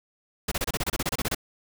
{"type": "noise bursts", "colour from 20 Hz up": "pink", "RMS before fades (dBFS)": -27, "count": 14, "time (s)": [0.48, 1.348], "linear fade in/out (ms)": 5, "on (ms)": 36, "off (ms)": 28, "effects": []}